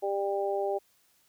harmonic tone, 198.4 Hz, G3, 21 cents sharp, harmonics 2 / 3 / 4, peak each -30 / -32 / -33 dBFS, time 0.02-0.79 s, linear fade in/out 20 ms, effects white hiss -67 dBFS RMS until 1.28 s

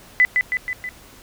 sine tone with echo, 2000 Hz, B6, 21 cents sharp, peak -10 dBFS, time 0.2-0.25 s, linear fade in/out 0 ms, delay 160 ms, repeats 4, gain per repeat -4 dB, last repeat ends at 0.89 s, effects pink hiss -46 dBFS RMS until 1.22 s

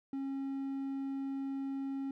triangle tone, 272.2 Hz, C#4, 31 cents flat, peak -33 dBFS, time 0.13-2.11 s, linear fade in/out 2 ms, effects none

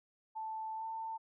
sine tone with pitch glide, 880 to 893.8 Hz, A5 to A5, 0 to +27 cents, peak -38 dBFS, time 0.35-1.18 s, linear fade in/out 20 ms, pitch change +27 cents, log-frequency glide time 0.75-0.86 s, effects none

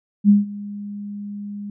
sine tone with ADSR envelope, 204.3 Hz, G#3, 28 cents flat, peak -7 dBFS, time 0.24-1.7 s, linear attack 51 ms, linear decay 160 ms, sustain -21 dB, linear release 3 ms, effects none

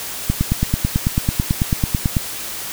click train, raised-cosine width 5 ms, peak -3 dBFS, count 18, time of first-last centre 0.3-2.168 s, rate 9.1 Hz, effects white hiss -28 dBFS RMS until 2.72 s

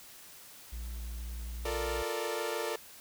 triangle tone, 58.6 Hz, A#1, 10 cents sharp, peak -35 dBFS, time 0.72-2.03 s, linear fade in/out 10 ms
sawtooth chord, Bb major seventh, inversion second, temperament equal with one note detuned, 349.2 / 440 / 466.2 / 591.4 Hz, F4 / A4 / Bb4 / D5, 0 / 0 / 0 / +12 cents, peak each -37 / -33 / -34 / -35 dBFS, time 1.65-2.76 s, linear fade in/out 5 ms
effects white hiss -52 dBFS RMS until 3 s

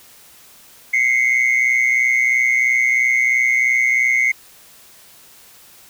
sine tone pair together, 2063 / 2186 Hz, C7 / C#7, -25 / -25 cents, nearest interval minor second, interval 100 cents, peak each -14 dBFS, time 0.93-4.32 s, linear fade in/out 10 ms, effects tanh soft clip ceiling -10 dBFS + white hiss -46 dBFS RMS until 5.89 s

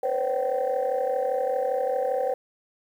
sine tone cluster, 489.4 / 522 / 567 / 767 Hz, B4 / C5 / C#5 / G5, -16 / -4 / +39 / -38 cents, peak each -29 / -25 / -29 / -28 dBFS, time 0.03-2.34 s, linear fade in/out 5 ms, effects tanh soft clip ceiling -17 dBFS + 9-bit

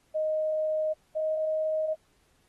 sine tone pair in turn, 622.3 / 626.3 Hz, D#5 / D#5, 0 / +11 cents, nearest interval unison, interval 11 cents, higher second, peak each -25 dBFS, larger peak neither, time 0.14-0.94 / 1.15-1.95 s, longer neither, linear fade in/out 20 ms, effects pink hiss -68 dBFS RMS until 2.48 s + AAC 32 kbps

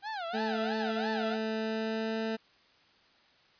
30% pulse tone with vibrato, 766 Hz, G5, 40 cents flat, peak -32 dBFS, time 0.02-1.38 s, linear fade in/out 50 ms, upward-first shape sine, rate 3 Hz, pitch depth 250 cents each way
20% pulse tone with pitch glide, 220 to 222.2 Hz, A3 to A3, 0 to +17 cents, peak -26 dBFS, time 0.33-2.37 s, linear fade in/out 20 ms, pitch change +17 cents, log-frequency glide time 1.56-2.18 s
effects white hiss -63 dBFS RMS until 3.59 s + resampled to 11025 Hz

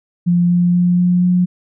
sine tone with pitch steps, 174.61 / 175.82 / 177.05 / 178.28 / 179.52 Hz, F3 / F3 / F3 / F3 / F3, 0 / +12 / +24 / +36 / +48 cents, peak -10 dBFS, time 0.26-1.46 s, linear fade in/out 20 ms, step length 240 ms, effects none

